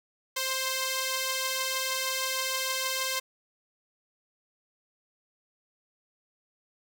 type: tone pair together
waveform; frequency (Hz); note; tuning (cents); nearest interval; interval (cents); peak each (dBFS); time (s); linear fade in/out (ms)
5% pulse; 525.2 / 1044; C5 / C6; +6 / -4; octave; 1190; -18 / -21; 0.36-3.2; 10
effects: none

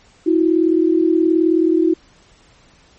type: tone pair together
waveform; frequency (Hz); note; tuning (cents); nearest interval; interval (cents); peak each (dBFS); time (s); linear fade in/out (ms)
sine; 323.3 / 362.2; E4 / F#4; -34 / -37; major second; 197; -13 / -16; 0.26-1.94; 10
effects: pink hiss -51 dBFS RMS until 2.98 s + MP3 32 kbps

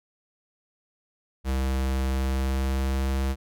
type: tone with pitch glide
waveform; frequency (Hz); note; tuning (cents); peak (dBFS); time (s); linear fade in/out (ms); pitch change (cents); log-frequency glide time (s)
square; 66 to 66.84; C2 to C2; +16 to +38; -24; 1.44-3.36; 50; +22; 2.14-3.13
effects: none

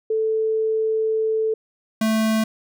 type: tone pair in turn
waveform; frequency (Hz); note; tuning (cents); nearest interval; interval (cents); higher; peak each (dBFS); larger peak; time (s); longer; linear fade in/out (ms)
sine / square; 440 / 220; A4 / A3; 0 / 0; octave; 1200; first; -18; neither; 0.1-1.54 / 2.01-2.44; first; 5
effects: none

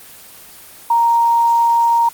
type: tone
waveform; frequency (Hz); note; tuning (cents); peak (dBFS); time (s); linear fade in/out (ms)
sine; 932.3; A#5; 0; -10; 0.9-2.09; 5
effects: white hiss -39 dBFS RMS until 2.13 s + Opus 24 kbps

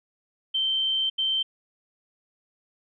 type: tone bursts at uneven times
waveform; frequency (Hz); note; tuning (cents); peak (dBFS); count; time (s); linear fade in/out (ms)
sine; 3116; G7; -11; -22; 2; 0.54-1.1 / 1.18-1.43; 10
effects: none

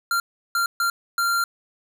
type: tone bursts at uneven times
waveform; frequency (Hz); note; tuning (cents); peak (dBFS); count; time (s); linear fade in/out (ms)
square; 1384; F6; -16; -20; 4; 0.11-0.2 / 0.55-0.66 / 0.8-0.9 / 1.18-1.44; 2
effects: none

